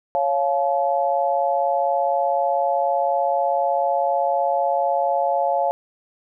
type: chord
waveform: sine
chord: Db augmented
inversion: none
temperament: equal with one note detuned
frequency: 554.4 / 698.5 / 858.4 Hz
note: Db5 / F5 / A5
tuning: 0 / 0 / -43 cents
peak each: -22 / -21 / -23 dBFS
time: 0.15-5.71 s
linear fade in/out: 0 ms
effects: none